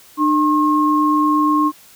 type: tone pair together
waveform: sine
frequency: 301.4 / 1075 Hz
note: D4 / C6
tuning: +45 / +47 cents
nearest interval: octave + minor seventh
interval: 2202 cents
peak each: -15 dBFS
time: 0.17-1.72 s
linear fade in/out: 50 ms
effects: white hiss -46 dBFS RMS until 1.95 s